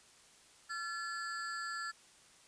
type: ring-modulated tone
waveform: square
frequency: 1542 Hz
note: G6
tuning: 29 cents flat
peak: -36 dBFS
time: 0.69-1.92 s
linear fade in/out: 20 ms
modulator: 181 Hz
effects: white hiss -62 dBFS RMS until 2.47 s + resampled to 22050 Hz